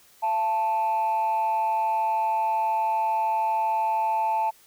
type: tone pair together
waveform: sine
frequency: 678.2 / 880 Hz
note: E5 / A5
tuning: +49 / 0 cents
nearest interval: perfect fourth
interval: 451 cents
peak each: -28 / -20 dBFS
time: 0.22-4.51 s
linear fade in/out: 20 ms
effects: tanh soft clip ceiling -19 dBFS + white hiss -56 dBFS RMS until 4.66 s